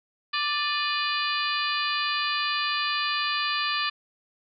harmonic tone with a mistuned harmonic, 587.3 Hz, D5, in tune, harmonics 2 / 3 / 4 / 5 / 6 / 7 / 8, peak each -29 / -31 / -32 / -33 / -34 / -34 / -35 dBFS, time 0.33-3.9 s, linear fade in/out 10 ms, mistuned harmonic 4, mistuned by +78 cents, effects none

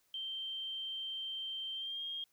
sine tone with pitch glide, 3136 to 3232 Hz, G7 to G#7, 0 to -48 cents, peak -38 dBFS, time 0.14-2.24 s, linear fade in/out 2 ms, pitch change +52 cents, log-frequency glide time 1.75-2.03 s, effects white hiss -74 dBFS RMS until 2.32 s

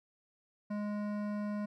triangle tone with hard clipping, 207.7 Hz, G#3, in tune, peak -36 dBFS, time 0.7-1.66 s, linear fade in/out 10 ms, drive 18 dB, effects none

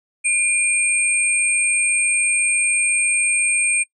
sine tone pair together, 2400 / 8534 Hz, D7 / C9, +37 / +33 cents, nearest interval octave + minor seventh, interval 2196 cents, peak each -18 dBFS, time 0.24-3.84 s, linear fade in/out 20 ms, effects noise-tail reverb RT60 0.1 s tail -23 dB re dry

